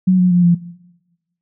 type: tone with pitch steps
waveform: sine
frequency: 185 / 180.88 / 176.85 / 172.91 Hz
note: F#3 / F#3 / F3 / F3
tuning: 0 / -39 / +22 / -17 cents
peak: -8 dBFS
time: 0.07-0.55 s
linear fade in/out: 10 ms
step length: 120 ms
effects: noise-tail reverb RT60 1.0 s tail -19 dB re dry